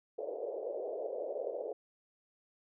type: band-pass noise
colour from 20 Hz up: pink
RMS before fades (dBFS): -39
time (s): 0.18-1.73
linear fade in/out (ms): 5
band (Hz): 420 to 620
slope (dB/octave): 48
effects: none